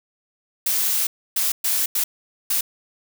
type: noise bursts at uneven times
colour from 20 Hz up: blue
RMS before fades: -21 dBFS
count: 5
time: 0.66-1.07 / 1.36-1.52 / 1.64-1.86 / 1.95-2.04 / 2.5-2.61 s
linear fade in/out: 5 ms
effects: none